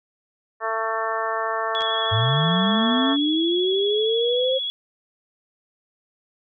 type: harmonic tone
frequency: 223.2 Hz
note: A3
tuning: 25 cents sharp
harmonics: 2 / 3 / 4 / 5 / 6 / 7 / 8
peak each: -31 / -28 / -31 / -27 / -31 / -36 / -31 dBFS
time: 0.6-3.17 s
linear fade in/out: 50 ms
type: tone with vibrato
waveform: sine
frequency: 3358 Hz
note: G#7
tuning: 18 cents sharp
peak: -24 dBFS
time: 1.75-4.7 s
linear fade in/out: 0 ms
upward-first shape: square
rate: 13 Hz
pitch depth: 15 cents each way
type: clicks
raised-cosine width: 0.2 ms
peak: -19 dBFS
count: 2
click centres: 1.808 / 1.82 s
type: linear sweep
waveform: sine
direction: up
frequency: 100.2 to 533 Hz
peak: -19 dBFS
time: 2.11-4.59 s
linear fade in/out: 20 ms
effects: none